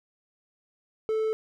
triangle tone, 438.2 Hz, A4, 7 cents flat, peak -22 dBFS, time 1.09-1.33 s, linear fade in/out 0 ms, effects none

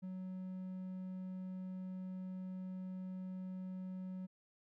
triangle tone, 185.8 Hz, F#3, 7 cents sharp, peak -40 dBFS, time 0.02-4.27 s, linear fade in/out 20 ms, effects none

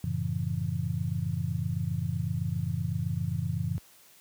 sine chord, F# minor seventh, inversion none, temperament just, 92.5 / 111 / 138.75 / 166.5 Hz, F#2 / A2 / C#3 / E3, 0 / +16 / +2 / +18 cents, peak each -33 dBFS, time 0.04-3.78 s, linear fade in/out 0 ms, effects white hiss -57 dBFS RMS until 4.2 s + high-pass 60 Hz 12 dB/octave

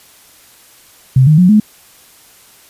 sine tone with pitch steps, 130.81 / 153.77 / 180.77 / 212.5 Hz, C3 / D#3 / F#3 / G#3, 0 / -20 / -40 / +40 cents, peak -4 dBFS, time 1.16-1.6 s, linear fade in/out 5 ms, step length 110 ms, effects white hiss -44 dBFS RMS until 2.69 s + resampled to 32000 Hz

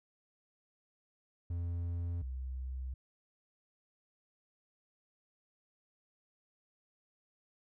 triangle / sine tone pair in turn, 86.1 / 64.5 Hz, F2 / C2, -24 / -24 cents, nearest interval perfect fourth, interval 500 cents, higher first, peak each -32 / -37 dBFS, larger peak first, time 1.5-2.22 / 2.22-2.94 s, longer neither, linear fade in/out 5 ms, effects none

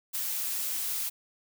blue noise, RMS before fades -32 dBFS, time 0.13-1.1 s, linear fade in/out 20 ms, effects none

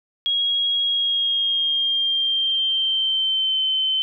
sine tone with pitch glide, 3296 to 3075 Hz, G#7 to G7, -14 to -34 cents, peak -18 dBFS, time 0.26-4.02 s, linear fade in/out 0 ms, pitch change -120 cents, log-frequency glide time 0.84-3.61 s, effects none

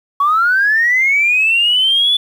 sine linear sweep, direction up, 1108.7 to 3477 Hz, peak -9 dBFS, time 0.2-2.17 s, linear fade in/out 5 ms, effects tanh soft clip ceiling -5 dBFS + 7-bit

